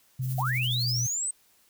sine tone with pitch glide, 129.2 to 121.95 Hz, C3 to B2, -21 to -21 cents, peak -27 dBFS, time 0.19-1.07 s, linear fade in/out 10 ms, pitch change -100 cents, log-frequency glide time 0.33-0.84 s
violet noise with tremolo, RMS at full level -39 dBFS, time 0.21-1.16 s, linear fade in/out 50 ms, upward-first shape sine, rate 12 Hz, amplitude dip 60%
sine linear sweep, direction up, 658 to 8360 Hz, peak -27 dBFS, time 0.38-1.31 s, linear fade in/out 5 ms
effects white hiss -63 dBFS RMS until 1.69 s

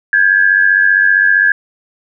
sine tone pair together, 1600 / 1695.3 Hz, G6 / G#6, +35 / +35 cents, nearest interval minor second, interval 100 cents, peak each -10 dBFS, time 0.13-1.52 s, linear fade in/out 2 ms, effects none

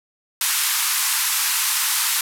white band-pass noise, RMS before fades -21 dBFS, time 0.41-2.21 s, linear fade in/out 2 ms, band 900 to 14000 Hz, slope 48 dB/octave, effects none

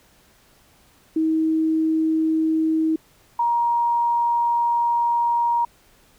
sine tone pair in turn, 318.3 / 943.7 Hz, D#4 / A#5, +39 / +21 cents, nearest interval octave + perfect fifth, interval 1882 cents, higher second, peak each -17 dBFS, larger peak neither, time 1.16-2.96 / 3.39-5.65 s, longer second, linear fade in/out 5 ms, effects pink hiss -56 dBFS RMS until 6.18 s

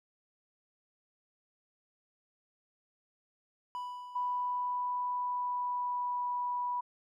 triangle tone with exponential decay, 987.8 Hz, B5, in tune, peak -33 dBFS, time 3.75-5.23 s, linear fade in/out 0 ms, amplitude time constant 320 ms
sine tone with pitch glide, 987.8 to 981 Hz, B5 to B5, 0 to -12 cents, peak -31 dBFS, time 4.15-6.81 s, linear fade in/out 10 ms, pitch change -12 cents, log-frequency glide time 5.17-6.27 s
effects none

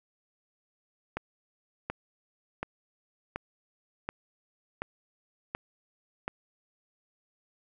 click train, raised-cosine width 0.5 ms, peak -17 dBFS, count 8, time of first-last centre 1.17-6.279 s, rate 1.37 Hz, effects none

